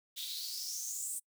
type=noise with high-pass filter sweep; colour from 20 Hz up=white; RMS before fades=-40 dBFS; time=0.16-1.2 s; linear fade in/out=20 ms; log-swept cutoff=3400 to 8700 Hz; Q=6.4; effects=noise-tail reverb RT60 0.1 s tail -25 dB re dry